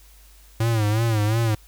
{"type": "tone with vibrato", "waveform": "square", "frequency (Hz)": 110, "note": "A2", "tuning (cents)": 0, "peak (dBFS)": -19, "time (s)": [0.6, 1.55], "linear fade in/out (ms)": 5, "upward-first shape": "sine", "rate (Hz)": 2.8, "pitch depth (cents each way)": 100, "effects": ["added 50 Hz sine -48 dBFS peak until 1.67 s", "white hiss -54 dBFS RMS until 1.67 s"]}